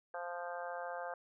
harmonic tone, 174.61 Hz, F3, in tune, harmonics 3 / 4 / 5 / 6 / 7 / 8 / 9, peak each -44 / -44 / -47 / -53 / -50 / -55 / -48 dBFS, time 0.14-1.14 s, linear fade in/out 2 ms, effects none

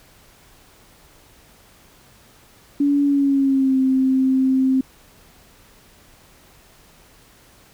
sine tone with pitch glide, 284.9 to 262.8 Hz, C#4 to C4, +48 to +8 cents, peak -14 dBFS, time 2.8-4.81 s, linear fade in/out 5 ms, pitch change -140 cents, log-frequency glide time 3.04-3.78 s, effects pink hiss -51 dBFS RMS until 7.73 s

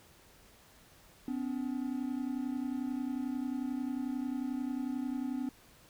triangle tone pair together, 253.1 / 284.3 Hz, B3 / C#4, +43 / +44 cents, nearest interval major second, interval 201 cents, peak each -33 / -35 dBFS, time 1.28-5.49 s, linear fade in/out 2 ms, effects pink hiss -60 dBFS RMS until 5.89 s

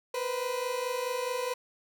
30% pulse tone pair together, 484.7 / 509.4 Hz, B4 / C5, -32 / -46 cents, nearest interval minor second, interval 86 cents, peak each -31 / -30 dBFS, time 0.14-1.54 s, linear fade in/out 5 ms, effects none

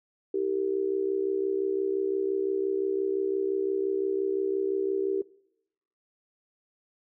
sine tone with amplitude modulation, 389.4 Hz, G4, 12 cents flat, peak -21 dBFS, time 0.34-5.22 s, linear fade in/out 5 ms, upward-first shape sine, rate 65.8 Hz, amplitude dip 85%, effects noise-tail reverb RT60 0.8 s tail -21 dB re dry

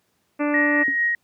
harmonic tone, 293.7 Hz, D4, in tune, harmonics 1 / 2 / 3 / 4 / 5 / 6 / 7 / 8 / 9, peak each -21 / -26 / -33 / -32 / -35 / -36 / -35 / -37 / -40 dBFS, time 0.39-0.84 s, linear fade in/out 20 ms
sine tone with tremolo, 1884 Hz, A#6, 18 cents sharp, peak -17 dBFS, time 0.54-1.15 s, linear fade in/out 2 ms, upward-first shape sine, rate 4.5 Hz, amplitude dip 30%
sine tone with exponential decay, 277.2 Hz, C#4, in tune, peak -23 dBFS, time 0.88-0.98 s, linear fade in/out 1 ms, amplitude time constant 21 ms
effects pink hiss -68 dBFS RMS until 1.23 s + high-pass 100 Hz 12 dB/octave

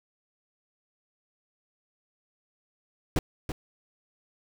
brown noise with echo, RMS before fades -24 dBFS, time 3.16-3.19 s, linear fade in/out 2 ms, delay 330 ms, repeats 1, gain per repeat -8 dB, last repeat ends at 3.52 s, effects none

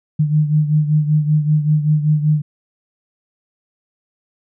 sine beating tone pair, 150.9 / 156.1 Hz, D3 / D#3, +47 / +6 cents, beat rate 5.2 Hz, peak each -13 / -19 dBFS, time 0.19-2.42 s, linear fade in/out 10 ms, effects none

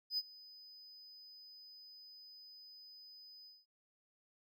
triangle tone with ADSR envelope, 5000 Hz, D#8, 8 cents sharp, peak -31 dBFS, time 0.1-3.66 s, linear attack 79 ms, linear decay 39 ms, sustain -22 dB, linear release 200 ms, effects none

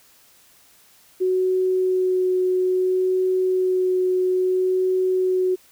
sine tone with vibrato, 370 Hz, F#4, in tune, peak -17 dBFS, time 1.2-5.56 s, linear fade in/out 20 ms, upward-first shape sine, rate 0.6 Hz, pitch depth 9 cents each way, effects white hiss -54 dBFS RMS until 5.71 s

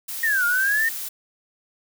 blue noise, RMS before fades -31 dBFS, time 0.08-1.09 s, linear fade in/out 10 ms
sine exponential two-way sweep, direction down then up, 1889 to 1403 to 1851 Hz, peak -18 dBFS, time 0.23-0.89 s, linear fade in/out 5 ms, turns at 0.45 s
effects none

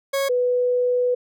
40% pulse / sine tone pair in turn, 550 / 494.4 Hz, C#5 / B4, -14 / +2 cents, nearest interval major second, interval 184 cents, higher first, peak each -19 / -17 dBFS, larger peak second, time 0.13-0.29 / 0.29-1.15 s, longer second, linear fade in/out 10 ms, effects none

